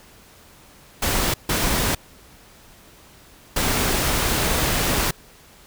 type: noise bursts at uneven times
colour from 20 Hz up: pink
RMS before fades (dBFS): -21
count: 3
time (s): 1.02-1.34 / 1.49-1.95 / 3.56-5.11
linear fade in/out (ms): 5
effects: pink hiss -49 dBFS RMS until 5.66 s